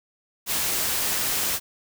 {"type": "noise", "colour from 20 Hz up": "white", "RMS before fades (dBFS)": -25, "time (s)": [0.46, 1.6], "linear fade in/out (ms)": 50, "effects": []}